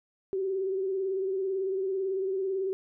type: tone with vibrato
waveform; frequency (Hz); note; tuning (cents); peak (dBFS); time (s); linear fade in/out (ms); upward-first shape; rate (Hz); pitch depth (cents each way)
sine; 383.1; G4; -40; -27; 0.33-2.73; 0; sine; 18; 46
effects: none